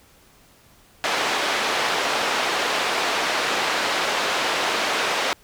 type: band-pass noise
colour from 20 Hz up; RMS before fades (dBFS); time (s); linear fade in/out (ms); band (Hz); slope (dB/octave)
pink; -23; 1.04-5.33; 0; 540 to 4300; 12
effects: pink hiss -54 dBFS RMS until 5.43 s